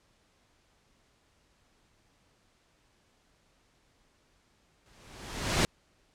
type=noise with exponential growth; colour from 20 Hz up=pink; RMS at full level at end=-23 dBFS; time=4.86-5.65 s; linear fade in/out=0 ms; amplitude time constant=170 ms; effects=pink hiss -68 dBFS RMS until 6.14 s + low-pass 8000 Hz 12 dB/octave